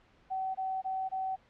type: tone bursts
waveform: sine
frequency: 760 Hz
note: F#5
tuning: 46 cents sharp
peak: -31 dBFS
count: 4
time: 0.3-1.363 s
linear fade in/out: 20 ms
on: 250 ms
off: 21 ms
effects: pink hiss -64 dBFS RMS until 1.49 s + low-pass 3000 Hz 12 dB/octave